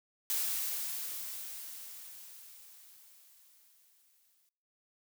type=noise with exponential decay; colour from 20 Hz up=blue; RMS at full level=-32 dBFS; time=0.3-4.49 s; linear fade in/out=0 ms; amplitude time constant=910 ms; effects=noise-tail reverb RT60 0.7 s tail -23 dB re dry